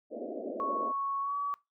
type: band-pass noise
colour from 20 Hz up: white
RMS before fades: -38 dBFS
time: 0.1-0.93 s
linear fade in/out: 50 ms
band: 220 to 670 Hz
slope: 96 dB/octave
type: tone with pitch glide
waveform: sine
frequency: 1107 to 1138.8 Hz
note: C#6 to C#6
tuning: -3 to +46 cents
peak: -30 dBFS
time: 0.6-1.54 s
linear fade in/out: 0 ms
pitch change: +49 cents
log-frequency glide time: 1.21-1.36 s
effects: noise-tail reverb RT60 0.2 s tail -21 dB re dry